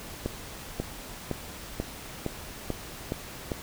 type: accelerating click train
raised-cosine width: 2 ms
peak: -15 dBFS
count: 8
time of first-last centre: 0.26-3.518 s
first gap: 540 ms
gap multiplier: 0.95
effects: pink hiss -42 dBFS RMS until 3.62 s